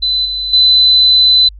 sine tone with level steps, 4016 Hz, B7, 28 cents sharp, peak -11 / -16 / -5 dBFS, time 0.02-1.49 s, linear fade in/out 10 ms, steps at 0.25 / 0.53 s, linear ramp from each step 5 ms, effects added 50 Hz sine -31 dBFS peak until 1.59 s

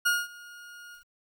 40% pulse tone with ADSR envelope, 1431 Hz, F6, 42 cents sharp, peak -20 dBFS, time 0.05-1.05 s, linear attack 14 ms, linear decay 210 ms, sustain -24 dB, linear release 120 ms, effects 10-bit

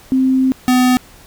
sine / square tone pair in turn, 261.6 / 251.9 Hz, C4 / B3, 0 / +34 cents, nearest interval minor second, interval 66 cents, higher first, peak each -10 dBFS, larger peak neither, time 0.12-0.52 / 0.68-0.97 s, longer first, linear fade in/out 0 ms, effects pink hiss -43 dBFS RMS until 1.26 s

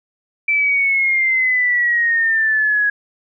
sine exponential sweep, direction down, 2333 to 1661.2 Hz, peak -13 dBFS, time 0.48-2.9 s, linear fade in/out 5 ms, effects none

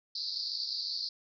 white band-pass noise, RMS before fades -36 dBFS, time 0.15-1.09 s, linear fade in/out 5 ms, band 4200 to 4900 Hz, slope 96 dB/octave, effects none

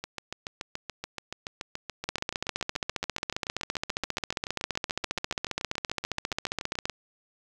two click trains, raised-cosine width 0.2 ms, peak -17 / -11 dBFS, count 49 / 72, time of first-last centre 0.04-6.897 / 2.09-6.855 s, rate 7 / 14.9 Hz, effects 8-bit

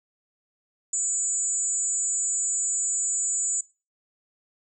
sine tone cluster, 6900 / 7210 / 7990 Hz, A8 / A8 / B8, -35 / +41 / +19 cents, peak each -28 dBFS, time 0.93-3.61 s, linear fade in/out 5 ms, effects noise-tail reverb RT60 0.3 s tail -23 dB re dry

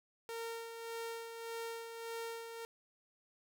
sawtooth tone with tremolo, 459.3 Hz, A#4, 26 cents flat, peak -36 dBFS, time 0.29-2.65 s, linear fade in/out 0 ms, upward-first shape sine, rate 1.7 Hz, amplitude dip 50%, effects none

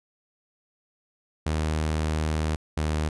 sawtooth tone pair in turn, 77.78 / 77.06 Hz, D#2 / D#2, 0 / -16 cents, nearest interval unison, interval 16 cents, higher first, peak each -20 dBFS, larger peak neither, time 1.46-2.56 / 2.77-3.09 s, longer first, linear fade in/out 5 ms, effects resampled to 24000 Hz

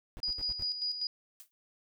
brown noise bursts, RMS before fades -43 dBFS, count 5, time 0.17-0.626 s, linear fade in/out 0 ms, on 32 ms, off 74 ms
sine tone with tremolo, 4908 Hz, D#8, 25 cents flat, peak -30 dBFS, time 0.23-1.07 s, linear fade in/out 2 ms, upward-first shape square, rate 5.1 Hz, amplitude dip 55%
blue noise with exponential decay, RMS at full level -46 dBFS, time 1.4-1.51 s, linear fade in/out 0 ms, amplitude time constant 23 ms
effects none

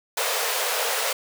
pink high-pass noise, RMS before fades -25 dBFS, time 0.17-1.13 s, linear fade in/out 5 ms, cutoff 430 Hz, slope 96 dB/octave, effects none

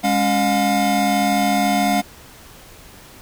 square tone cluster, 204.1 / 278 / 714 Hz, G#3 / C#4 / F5, -30 / +5 / +38 cents, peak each -21 / -23 / -19 dBFS, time 0.03-2.02 s, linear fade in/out 20 ms, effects pink hiss -43 dBFS RMS until 3.21 s

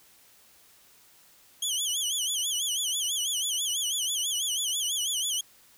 20% pulse tone with vibrato, 3179 Hz, G7, 24 cents sharp, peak -21 dBFS, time 1.62-5.41 s, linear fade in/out 5 ms, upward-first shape sine, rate 6.1 Hz, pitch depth 150 cents each way, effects white hiss -58 dBFS RMS until 5.77 s

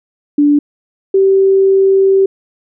sine tone pair in turn, 291.4 / 387.1 Hz, D4 / G4, -13 / -22 cents, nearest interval perfect fourth, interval 491 cents, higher second, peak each -6 dBFS, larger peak neither, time 0.38-0.59 / 1.14-2.26 s, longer second, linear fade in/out 5 ms, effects none

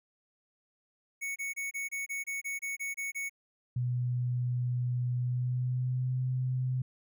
square tone bursts, 2220 Hz, C#7, 2 cents sharp, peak -34 dBFS, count 12, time 1.21-3.296 s, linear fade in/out 20 ms, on 150 ms, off 26 ms
sine tone with pitch glide, 123.47 to 127.9 Hz, B2 to C3, 0 to -39 cents, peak -28 dBFS, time 3.76-6.82 s, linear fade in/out 5 ms, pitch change +61 cents, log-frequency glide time 5.16-6.18 s
effects none

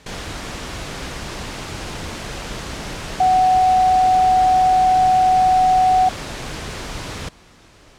sine tone in noise, 744 Hz, F#5, 9 cents sharp, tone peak -11 dBFS, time 3.2-6.09 s, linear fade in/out 5 ms, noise pink, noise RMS -29 dBFS, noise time 0.06-7.29 s, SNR +15 dB, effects pink hiss -48 dBFS RMS until 7.98 s + low-pass 7000 Hz 12 dB/octave

